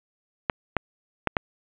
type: clicks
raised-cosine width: 0.5 ms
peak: -6 dBFS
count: 4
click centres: 0.498 / 0.767 / 1.273 / 1.368 s
effects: resampled to 8000 Hz + 8-bit